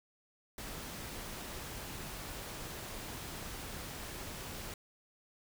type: noise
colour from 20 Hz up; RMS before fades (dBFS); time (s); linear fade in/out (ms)
pink; -44; 0.58-4.74; 2
effects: none